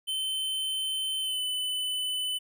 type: tone with pitch glide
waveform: square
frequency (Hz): 3074 to 3009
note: G7 to F#7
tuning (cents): -35 to +28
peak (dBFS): -29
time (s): 0.07-2.39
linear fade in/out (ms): 20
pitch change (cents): -37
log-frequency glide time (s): 1.21-1.41
effects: none